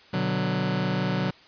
sawtooth chord, B minor, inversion none, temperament just, 123.47 / 148.16 / 185.21 Hz, B2 / D3 / F#3, 0 / +16 / +2 cents, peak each -26 / -25 / -22 dBFS, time 0.13-1.31 s, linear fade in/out 10 ms, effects white hiss -52 dBFS RMS until 1.47 s + resampled to 11025 Hz

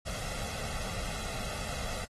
pink noise with comb filter, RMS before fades -37 dBFS, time 0.05-2.06 s, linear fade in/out 20 ms, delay 1.5 ms, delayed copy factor +0.65, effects low-pass 10000 Hz 12 dB/octave + AAC 32 kbps

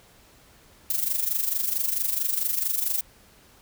violet noise with amplitude modulation, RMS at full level -23 dBFS, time 0.9-3.01 s, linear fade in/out 2 ms, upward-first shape sine, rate 24.5 Hz, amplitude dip 70%, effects pink hiss -55 dBFS RMS until 3.61 s

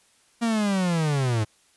45% pulse linear sweep, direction down, 236.3 to 103.83 Hz, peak -21 dBFS, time 0.41-1.45 s, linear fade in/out 20 ms, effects white hiss -61 dBFS RMS until 1.76 s + resampled to 24000 Hz

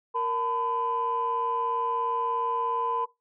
sine tone cluster, 466.5 / 890 / 1007 Hz, A#4 / A5 / B5, +1 / +20 / +33 cents, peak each -31 / -34 / -26 dBFS, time 0.14-3.06 s, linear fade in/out 20 ms, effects noise-tail reverb RT60 0.2 s tail -19 dB re dry + tanh soft clip ceiling -18 dBFS

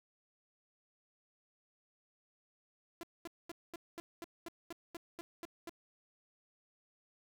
sawtooth tone bursts, 339 Hz, E4, 49 cents sharp, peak -39 dBFS, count 12, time 3.01-5.694 s, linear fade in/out 0 ms, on 22 ms, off 220 ms, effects none

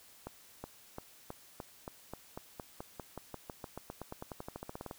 accelerating click train, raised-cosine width 1 ms, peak -27 dBFS, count 30, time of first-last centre 0.27-4.911 s, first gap 370 ms, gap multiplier 0.93, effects white hiss -59 dBFS RMS until 4.98 s

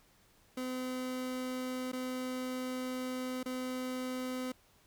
30% pulse tone with dropouts, 255.1 Hz, C4, 44 cents flat, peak -33 dBFS, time 0.57-4.52 s, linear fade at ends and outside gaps 5 ms, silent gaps 1.918-1.93 / 3.431-3.458 s, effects pink hiss -66 dBFS RMS until 4.86 s

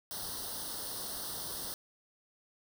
white noise with comb filter, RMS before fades -40 dBFS, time 0.11-1.74 s, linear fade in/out 0 ms, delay 0.21 ms, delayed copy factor +0.95, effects none

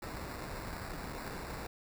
pink noise with sample-and-hold, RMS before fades -42 dBFS, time 0.02-1.67 s, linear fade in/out 5 ms, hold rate 3150 Hz, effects none

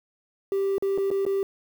triangle tone with dropouts, 392 Hz, G4, in tune, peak -19 dBFS, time 0.52-1.43 s, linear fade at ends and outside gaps 1 ms, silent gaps 0.782-0.824 / 0.977-0.983 / 1.104-1.113 / 1.252-1.264 s, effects tanh soft clip ceiling -17 dBFS + 8-bit

